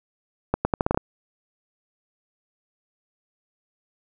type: accelerating click train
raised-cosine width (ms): 1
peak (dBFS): -6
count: 8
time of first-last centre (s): 0.54-0.975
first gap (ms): 110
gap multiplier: 0.8
effects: none